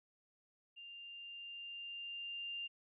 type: tone with level ramp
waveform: sine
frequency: 2794 Hz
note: F7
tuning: in tune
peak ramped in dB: -50 to -40 dBFS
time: 0.76-2.68 s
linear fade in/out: 20 ms
effects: none